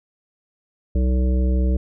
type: harmonic tone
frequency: 63.4 Hz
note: B1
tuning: 46 cents sharp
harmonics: 1 / 3 / 5 / 7 / 9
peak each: -16 / -26 / -30 / -33 / -35 dBFS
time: 0.95-1.77 s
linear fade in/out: 5 ms
effects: none